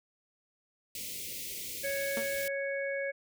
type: band-stop noise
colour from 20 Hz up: white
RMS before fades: -40 dBFS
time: 0.95-2.48 s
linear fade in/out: 2 ms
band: 560 to 2000 Hz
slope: 96 dB/octave
type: harmonic tone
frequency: 554.4 Hz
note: C#5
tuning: in tune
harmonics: 1 / 3 / 4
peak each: -33 / -38 / -39 dBFS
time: 1.83-3.12 s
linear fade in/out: 20 ms
type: tone with exponential decay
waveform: sawtooth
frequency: 227.4 Hz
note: A#3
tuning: 43 cents flat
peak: -28 dBFS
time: 2.17-2.31 s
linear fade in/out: 2 ms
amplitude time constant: 30 ms
effects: none